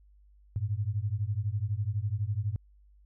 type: beating tone pair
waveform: sine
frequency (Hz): 98 / 110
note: G2 / A2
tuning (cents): 0 / 0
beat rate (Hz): 12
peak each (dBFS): -31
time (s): 0.56-2.56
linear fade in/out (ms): 0
effects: added 50 Hz sine -56 dBFS peak until 3.05 s